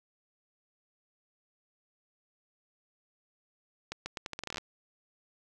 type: accelerating click train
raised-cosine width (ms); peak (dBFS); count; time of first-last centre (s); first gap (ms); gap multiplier
0.2; -19; 14; 3.92-4.582; 140; 0.8
effects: none